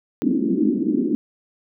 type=band-pass noise; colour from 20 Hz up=pink; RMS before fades=-20 dBFS; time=0.22-1.15 s; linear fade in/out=0 ms; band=210 to 340 Hz; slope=48 dB/octave; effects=none